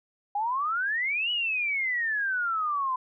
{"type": "exponential two-way sweep", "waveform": "sine", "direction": "up then down", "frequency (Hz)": [798, 2960, 1009], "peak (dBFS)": -25, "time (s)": [0.35, 2.96], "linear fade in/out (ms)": 5, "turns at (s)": 1.31, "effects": []}